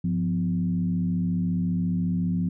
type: tone with frequency modulation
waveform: sine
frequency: 175.5 Hz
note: F3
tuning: 9 cents sharp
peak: -22 dBFS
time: 0.04-2.49 s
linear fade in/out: 5 ms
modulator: 74.5 Hz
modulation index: 0.74
effects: none